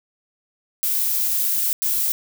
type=noise bursts at uneven times; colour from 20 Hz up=violet; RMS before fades=-21 dBFS; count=2; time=0.83-1.73 / 1.82-2.12 s; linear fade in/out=0 ms; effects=none